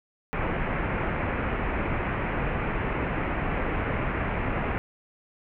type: low-pass noise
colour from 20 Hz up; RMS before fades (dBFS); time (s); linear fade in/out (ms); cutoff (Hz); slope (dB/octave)
pink; -28; 0.33-4.78; 0; 2500; 48
effects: none